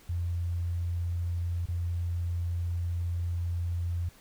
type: tone with dropouts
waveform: sine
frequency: 86.5 Hz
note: F2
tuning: 16 cents flat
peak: -28 dBFS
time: 0.09-4.09 s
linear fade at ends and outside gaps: 5 ms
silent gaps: 1.658-1.685 s
effects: pink hiss -57 dBFS RMS until 4.2 s